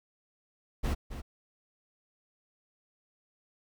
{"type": "noise with echo", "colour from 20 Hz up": "brown", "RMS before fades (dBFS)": -28, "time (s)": [0.83, 0.95], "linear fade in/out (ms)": 20, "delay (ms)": 270, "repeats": 1, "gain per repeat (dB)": -10, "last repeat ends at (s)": 1.22, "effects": []}